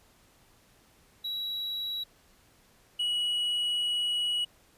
triangle tone pair in turn, 3890 / 2921 Hz, B7 / F#7, -27 / -23 cents, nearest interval perfect fourth, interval 496 cents, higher first, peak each -30 / -25 dBFS, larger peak second, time 1.24-2.04 / 2.99-4.45 s, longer second, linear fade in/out 10 ms, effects pink hiss -62 dBFS RMS until 4.77 s + resampled to 32000 Hz

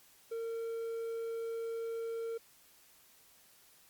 triangle tone, 457.4 Hz, A#4, 33 cents flat, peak -34 dBFS, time 0.31-2.38 s, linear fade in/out 10 ms, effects white hiss -63 dBFS RMS until 3.89 s + Opus 48 kbps

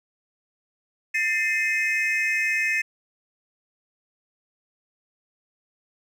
triangle tone cluster, 1787 / 2093 / 2543 Hz, A6 / C7 / D#7, +26 / 0 / +37 cents, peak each -24 dBFS, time 1.14-2.82 s, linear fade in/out 10 ms, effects none

